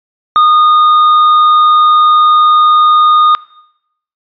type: tone with tanh clipping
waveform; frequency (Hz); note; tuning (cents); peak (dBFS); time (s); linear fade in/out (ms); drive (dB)
sine; 1228; D#6; -23; -5; 0.36-3.35; 0; 6
effects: noise-tail reverb RT60 0.8 s tail -21 dB re dry + resampled to 11025 Hz